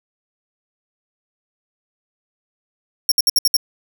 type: tone bursts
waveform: sawtooth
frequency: 5530 Hz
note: F8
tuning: 18 cents flat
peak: -9 dBFS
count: 6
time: 3.09-3.567 s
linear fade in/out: 2 ms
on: 27 ms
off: 63 ms
effects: none